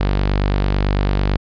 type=tone; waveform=sawtooth; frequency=49 Hz; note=G1; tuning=in tune; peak=-11 dBFS; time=0-1.37 s; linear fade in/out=10 ms; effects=resampled to 11025 Hz